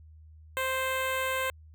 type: tone with notch filter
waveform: 10% pulse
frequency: 523.3 Hz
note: C5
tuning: in tune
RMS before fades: -30 dBFS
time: 0.57-1.5 s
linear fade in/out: 0 ms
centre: 5300 Hz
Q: 0.87
effects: added 78 Hz sine -49 dBFS peak until 1.74 s